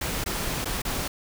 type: noise with dropouts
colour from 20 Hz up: pink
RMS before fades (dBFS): -29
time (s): 0.01-1.08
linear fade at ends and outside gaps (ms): 5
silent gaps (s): 0.241-0.26 / 0.646-0.655 / 0.819-0.85
effects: none